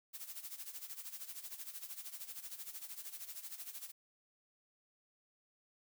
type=noise with tremolo; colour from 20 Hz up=blue; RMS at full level=-45 dBFS; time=0.13-3.92 s; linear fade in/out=20 ms; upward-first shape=sine; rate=13 Hz; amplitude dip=75%; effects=none